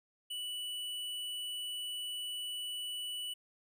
sine tone with tanh clipping, 2960 Hz, F#7, in tune, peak -39 dBFS, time 0.3-3.34 s, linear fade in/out 10 ms, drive 15 dB, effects none

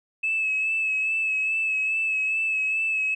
sine tone with vibrato, 2600 Hz, E7, 24 cents flat, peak -21 dBFS, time 0.23-3.15 s, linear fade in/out 10 ms, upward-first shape sine, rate 2.4 Hz, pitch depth 28 cents each way, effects tanh soft clip ceiling -17 dBFS

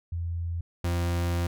sine / 40% pulse tone pair in turn, 85 / 86.49 Hz, F2 / F2, -46 / -16 cents, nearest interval unison, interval 30 cents, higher second, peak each -28 / -24 dBFS, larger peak second, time 0.12-0.61 / 0.84-1.47 s, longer second, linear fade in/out 5 ms, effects none

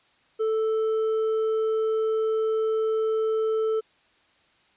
sine tone with hard clipping, 440 Hz, A4, in tune, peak -23 dBFS, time 0.39-3.81 s, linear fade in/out 20 ms, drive 4 dB, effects white hiss -62 dBFS RMS until 4.76 s + resampled to 8000 Hz

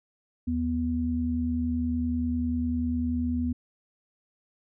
sine tone pair together, 78.3 / 245.2 Hz, D#2 / B3, +11 / -12 cents, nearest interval octave + minor sixth, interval 1977 cents, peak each -30 / -26 dBFS, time 0.47-3.53 s, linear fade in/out 10 ms, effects none

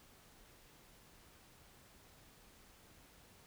silence, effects pink hiss -63 dBFS RMS until 3.46 s

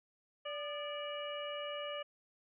harmonic tone with a mistuned harmonic, 582 Hz, D5, 16 cents flat, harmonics 1 / 2 / 3 / 4 / 5, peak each -41 / -46 / -51 / -50 / -45 dBFS, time 0.45-2.03 s, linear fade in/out 10 ms, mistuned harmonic 2, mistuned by +66 cents, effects none

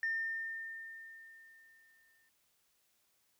sine tone with exponential decay, 1810 Hz, A6, 48 cents sharp, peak -30 dBFS, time 0.03-2.29 s, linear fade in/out 1 ms, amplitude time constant 490 ms, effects tanh soft clip ceiling -28 dBFS + white hiss -75 dBFS RMS until 3.39 s

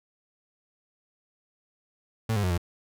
35% pulse tone with pitch steps, 111.7 / 102.4 / 90.8 / 86.4 Hz, A2 / G#2 / F#2 / F2, +27 / -24 / -32 / -18 cents, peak -22 dBFS, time 2.29-2.578 s, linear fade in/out 5 ms, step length 72 ms, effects none

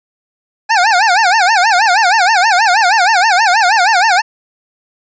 25% pulse tone with vibrato, 803 Hz, G5, 41 cents sharp, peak -4 dBFS, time 0.69-4.22 s, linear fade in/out 20 ms, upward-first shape sine, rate 6.3 Hz, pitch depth 230 cents each way, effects resampled to 16000 Hz

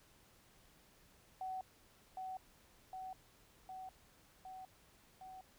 sine tone with echo, 752 Hz, F#5, 28 cents sharp, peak -40 dBFS, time 1.41-1.61 s, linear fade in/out 2 ms, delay 760 ms, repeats 5, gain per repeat -2 dB, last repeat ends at 5.41 s, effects pink hiss -67 dBFS RMS until 5.58 s

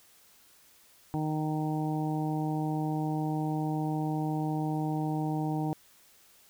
harmonic tone, 154.5 Hz, D#3, 12 cents flat, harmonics 1 / 2 / 3 / 4 / 5 / 6, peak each -31 / -32 / -43 / -45 / -37 / -43 dBFS, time 1.14-5.73 s, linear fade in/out 0 ms, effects white hiss -60 dBFS RMS until 6.49 s

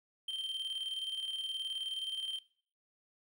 triangle tone with tremolo, 3136 Hz, G7, in tune, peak -33 dBFS, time 0.28-2.39 s, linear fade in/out 5 ms, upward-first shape square, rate 19 Hz, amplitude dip 50%, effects noise-tail reverb RT60 0.5 s tail -19 dB re dry

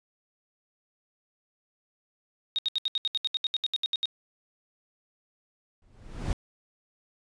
sine tone bursts, 3729 Hz, A#7, in tune, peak -24 dBFS, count 16, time 2.56-4.056 s, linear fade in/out 0 ms, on 26 ms, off 72 ms
brown noise with exponential growth, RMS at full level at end -25 dBFS, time 5.82-6.33 s, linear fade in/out 1 ms, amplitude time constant 110 ms
effects resampled to 22050 Hz

